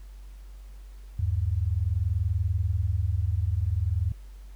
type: tone pair together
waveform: sine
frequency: 79.1 / 99.56 Hz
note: D#2 / G2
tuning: +29 / +27 cents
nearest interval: major third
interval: 398 cents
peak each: -26 dBFS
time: 1.19-4.12 s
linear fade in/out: 5 ms
effects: added 48 Hz sine -41 dBFS peak until 4.55 s + pink hiss -61 dBFS RMS until 4.55 s